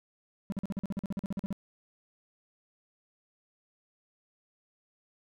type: tone bursts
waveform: triangle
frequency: 196 Hz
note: G3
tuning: in tune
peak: -28 dBFS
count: 16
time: 0.5-1.527 s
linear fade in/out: 0 ms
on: 22 ms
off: 45 ms
effects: none